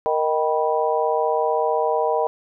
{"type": "harmonic tone with a mistuned harmonic", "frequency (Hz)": 155.56, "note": "D#3", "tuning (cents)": 0, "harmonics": [3, 4, 5, 6], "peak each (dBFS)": [-22, -23, -24, -25], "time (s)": [0.06, 2.27], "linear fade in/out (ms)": 0, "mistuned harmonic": 6, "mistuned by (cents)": 82, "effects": []}